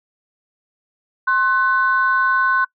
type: tone pair together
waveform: sine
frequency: 1060.7 / 1500 Hz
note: C6 / F#6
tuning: +23 / +23 cents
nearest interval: tritone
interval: 600 cents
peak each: -17 / -15 dBFS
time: 1.27-2.65 s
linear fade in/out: 10 ms
effects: noise-tail reverb RT60 0.1 s tail -24 dB re dry + tanh soft clip ceiling -6 dBFS